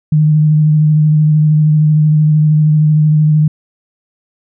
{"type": "tone with vibrato", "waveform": "sine", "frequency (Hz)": 153, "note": "D#3", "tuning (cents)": -29, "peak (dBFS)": -6, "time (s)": [0.12, 3.48], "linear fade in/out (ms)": 5, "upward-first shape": "sine", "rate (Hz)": 13, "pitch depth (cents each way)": 20, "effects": []}